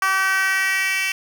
10% pulse tone with high-pass filter sweep, 383 Hz, G4, 40 cents flat, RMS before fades -20 dBFS, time 0.02-1.12 s, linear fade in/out 2 ms, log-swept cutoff 1200 to 2500 Hz, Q 2.9, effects none

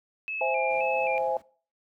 sine tone with vibrato, 2489 Hz, D#7, in tune, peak -30 dBFS, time 0.28-1.18 s, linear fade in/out 0 ms, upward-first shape square, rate 1.9 Hz, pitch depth 73 cents each way
sine chord, C augmented, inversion none, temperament equal, 523.3 / 659.3 / 830.6 Hz, C5 / E5 / G#5, 0 / 0 / 0 cents, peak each -28 / -29 / -28 dBFS, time 0.41-1.37 s, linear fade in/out 2 ms
brown noise with tremolo, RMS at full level -45 dBFS, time 0.7-1.42 s, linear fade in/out 5 ms, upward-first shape sine, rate 4.2 Hz, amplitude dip 25%
effects noise-tail reverb RT60 0.4 s tail -21 dB re dry + high-pass 200 Hz 12 dB/octave

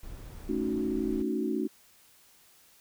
brown noise, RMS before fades -43 dBFS, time 0.03-1.22 s, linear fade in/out 2 ms
sine chord, D# half-diminished seventh, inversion second, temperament equal, 220 / 277.2 / 311.1 / 370 Hz, A3 / C#4 / D#4 / F#4, 0 / 0 / 0 / 0 cents, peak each -33 dBFS, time 0.48-1.68 s, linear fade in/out 20 ms
effects white hiss -60 dBFS RMS until 2.8 s

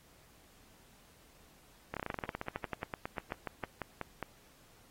slowing click train, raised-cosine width 0.5 ms, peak -21 dBFS, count 26, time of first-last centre 1.94-4.227 s, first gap 27 ms, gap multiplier 1.09, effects pink hiss -63 dBFS RMS until 4.9 s + AAC 48 kbps

